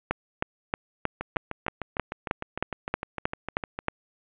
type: two click trains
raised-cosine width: 0.5 ms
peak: -16 / -9 dBFS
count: 18 / 13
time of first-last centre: 1.21-3.79 / 0.11-3.884 s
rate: 6.59 / 3.18 Hz
effects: resampled to 8000 Hz + 8-bit